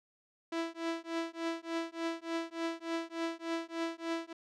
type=tone with tremolo; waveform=sawtooth; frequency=331.3 Hz; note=E4; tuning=9 cents sharp; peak=-27 dBFS; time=0.52-4.33 s; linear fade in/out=5 ms; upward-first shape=triangle; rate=3.4 Hz; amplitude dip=100%; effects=low-pass 5000 Hz 12 dB/octave